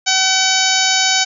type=harmonic tone; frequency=759 Hz; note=F#5; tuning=44 cents sharp; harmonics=1 / 2 / 3 / 4 / 5 / 6 / 7 / 8 / 9; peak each=-21 / -21 / -21 / -21 / -21 / -21 / -21 / -21 / -21 dBFS; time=0.06-1.25 s; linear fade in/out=20 ms; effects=none